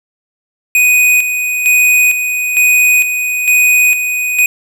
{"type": "tone with tremolo", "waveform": "square", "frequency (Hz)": 2489, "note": "D#7", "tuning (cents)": 0, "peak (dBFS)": -7, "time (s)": [0.75, 4.46], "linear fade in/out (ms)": 2, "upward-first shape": "square", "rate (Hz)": 1.1, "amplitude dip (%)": 55, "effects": []}